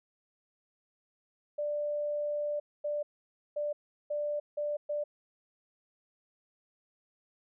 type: tone bursts at uneven times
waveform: sine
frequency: 590 Hz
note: D5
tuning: 8 cents sharp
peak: -30 dBFS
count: 6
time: 1.58-2.6 / 2.84-3.03 / 3.56-3.73 / 4.1-4.4 / 4.57-4.77 / 4.89-5.04 s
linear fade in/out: 10 ms
effects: none